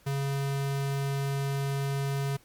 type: tone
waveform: square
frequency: 138.59 Hz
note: C#3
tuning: in tune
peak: -28 dBFS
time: 0.06-2.37 s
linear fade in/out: 10 ms
effects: pink hiss -60 dBFS RMS until 2.44 s + MP3 96 kbps